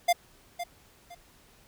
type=tone with echo; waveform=square; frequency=698.5 Hz; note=F5; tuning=in tune; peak=-20 dBFS; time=0.08-0.13 s; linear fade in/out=10 ms; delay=510 ms; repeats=2; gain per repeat=-12 dB; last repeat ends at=1.15 s; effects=pink hiss -59 dBFS RMS until 1.67 s